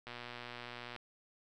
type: click train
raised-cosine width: 0.3 ms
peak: -29 dBFS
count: 109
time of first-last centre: 0.07-0.963 s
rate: 121 Hz
effects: none